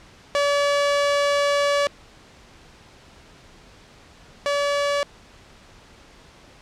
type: tone pair in turn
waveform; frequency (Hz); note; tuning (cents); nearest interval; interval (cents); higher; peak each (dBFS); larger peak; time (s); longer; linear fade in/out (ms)
sawtooth; 572 / 572; D5 / D5; -46 / -46; unison; 0; neither; -14 / -16; first; 0.35-1.87 / 4.46-5.03; first; 0
effects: pink hiss -49 dBFS RMS until 6.61 s + low-pass 6000 Hz 12 dB/octave